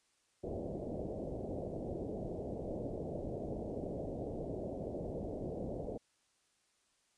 white low-pass noise, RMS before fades -41 dBFS, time 0.43-5.98 s, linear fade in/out 10 ms, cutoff 640 Hz, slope 48 dB/octave, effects white hiss -75 dBFS RMS until 7.17 s + resampled to 22050 Hz

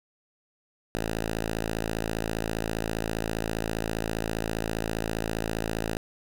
5% pulse tone, 55 Hz, A1, in tune, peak -17 dBFS, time 0.95-5.97 s, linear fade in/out 0 ms, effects none

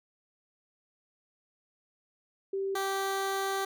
sine / 15% pulse tone pair in turn, 389.6 / 389.6 Hz, G4 / G4, -11 / -11 cents, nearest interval unison, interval 0 cents, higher neither, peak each -29 / -23 dBFS, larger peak second, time 2.53-2.75 / 2.75-3.65 s, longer second, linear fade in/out 5 ms, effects none

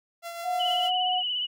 sawtooth tone with tremolo, 682 Hz, F5, 41 cents flat, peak -29 dBFS, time 0.22-0.91 s, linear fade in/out 50 ms, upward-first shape triangle, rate 6.6 Hz, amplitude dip 45%
sine tone with pitch glide, 722 to 733.8 Hz, F#5 to F#5, -43 to -15 cents, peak -25 dBFS, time 0.43-1.23 s, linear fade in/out 50 ms, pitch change +28 cents, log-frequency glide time 0.79-0.91 s
sine tone with vibrato, 2954 Hz, F#7, 3 cents flat, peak -26 dBFS, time 0.59-1.47 s, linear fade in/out 20 ms, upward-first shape sine, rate 17 Hz, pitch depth 41 cents each way
effects none

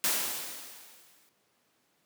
white noise with exponential decay, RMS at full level -26 dBFS, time 0.04-1.29 s, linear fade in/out 0 ms, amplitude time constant 270 ms, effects pink hiss -71 dBFS RMS until 2.05 s + high-pass 200 Hz 12 dB/octave

